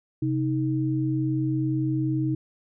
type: tone pair together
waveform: sine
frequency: 131.7 / 314 Hz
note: C3 / D#4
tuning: +12 / +16 cents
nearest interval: octave + minor third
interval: 1504 cents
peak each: -25 dBFS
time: 0.22-2.35 s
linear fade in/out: 5 ms
effects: none